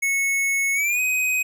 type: tone with pitch glide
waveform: square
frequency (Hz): 2200 to 2513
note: C#7 to D#7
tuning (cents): -14 to +17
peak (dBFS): -20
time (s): 0.02-1.43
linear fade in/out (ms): 10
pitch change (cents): +231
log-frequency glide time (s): 0.74-1
effects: none